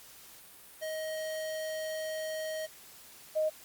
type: tone pair in turn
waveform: square / sine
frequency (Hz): 629 / 622.5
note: D#5 / D#5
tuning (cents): +19 / +1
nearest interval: unison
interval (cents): 18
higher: first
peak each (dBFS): -35 / -26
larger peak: second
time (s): 0.81-2.67 / 3.35-3.5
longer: first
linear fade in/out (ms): 20
effects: white hiss -53 dBFS RMS until 3.64 s + Opus 48 kbps